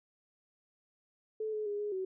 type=tone with pitch steps; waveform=sine; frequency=434.8 / 427.1 / 410.6 / 416.1 / 377 Hz; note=A4 / G#4 / G#4 / G#4 / F#4; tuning=-21 / +48 / -20 / +3 / +32 cents; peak=-33 dBFS; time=1.4-2.05 s; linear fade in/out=5 ms; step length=130 ms; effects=none